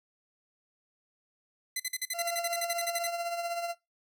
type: tone bursts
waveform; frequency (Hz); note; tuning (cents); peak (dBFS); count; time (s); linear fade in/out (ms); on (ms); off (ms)
10% pulse; 2030; B6; +47; -21; 16; 1.76-3.073; 5; 38; 47
type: tone with tremolo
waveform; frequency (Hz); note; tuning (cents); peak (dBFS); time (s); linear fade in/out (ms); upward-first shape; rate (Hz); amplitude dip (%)
40% pulse; 686; F5; -31; -29; 2.13-3.75; 50; triangle; 16; 60
effects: noise-tail reverb RT60 0.2 s tail -19 dB re dry